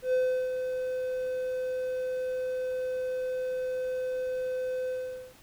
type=tone with ADSR envelope; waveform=triangle; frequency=510 Hz; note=C5; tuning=44 cents flat; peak=-20 dBFS; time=0.02-5.34 s; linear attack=110 ms; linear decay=360 ms; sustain=-7 dB; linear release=450 ms; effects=pink hiss -56 dBFS RMS until 5.42 s